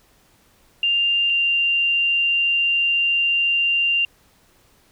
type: tone pair in turn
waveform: sine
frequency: 2794 / 2783 Hz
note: F7 / F7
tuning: 0 / -7 cents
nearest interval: unison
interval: 7 cents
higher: first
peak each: -16 / -16 dBFS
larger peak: neither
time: 0.83-1.3 / 1.3-4.05 s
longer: second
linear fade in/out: 2 ms
effects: pink hiss -57 dBFS RMS until 4.91 s